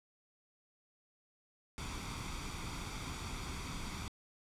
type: noise with comb filter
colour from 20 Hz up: pink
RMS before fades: -42 dBFS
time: 1.78-4.08 s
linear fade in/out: 0 ms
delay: 0.86 ms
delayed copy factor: +0.6
effects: low-pass 8000 Hz 12 dB/octave